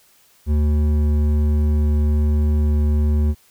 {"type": "tone with hard clipping", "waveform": "sine", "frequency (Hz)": 74.9, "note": "D2", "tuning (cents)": 35, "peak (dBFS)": -16, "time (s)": [0.46, 3.35], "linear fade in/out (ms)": 50, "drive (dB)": 9, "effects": ["white hiss -55 dBFS RMS until 3.5 s"]}